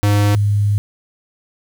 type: tone pair in turn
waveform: square / sine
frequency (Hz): 102.7 / 102.7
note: G#2 / G#2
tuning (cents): -19 / -19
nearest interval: unison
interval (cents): 0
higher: neither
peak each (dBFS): -12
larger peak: neither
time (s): 0.03-0.35 / 0.35-0.78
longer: second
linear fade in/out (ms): 0
effects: 7-bit